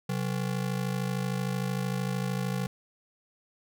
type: ring-modulated tone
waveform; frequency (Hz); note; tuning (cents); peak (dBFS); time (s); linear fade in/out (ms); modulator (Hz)
square; 157.8; D#3; +25; -26; 0.09-2.67; 2; 26.6
effects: none